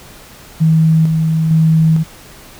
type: tone with tremolo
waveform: sine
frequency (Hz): 160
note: D#3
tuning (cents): +49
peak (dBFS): -7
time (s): 0.6-2.04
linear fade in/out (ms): 20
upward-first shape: square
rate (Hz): 1.1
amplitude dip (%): 35
effects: pink hiss -38 dBFS RMS until 2.59 s